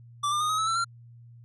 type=tone with pitch steps; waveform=square; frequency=1167 / 1199.1 / 1232.1 / 1266 / 1300.9 / 1336.7 / 1373.5 Hz; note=D6 / D6 / D#6 / D#6 / E6 / E6 / F6; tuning=-11 / +36 / -17 / +30 / -23 / +24 / -29 cents; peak=-25 dBFS; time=0.23-0.846 s; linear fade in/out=10 ms; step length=88 ms; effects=added 118 Hz sine -47 dBFS peak until 1.44 s + resampled to 24000 Hz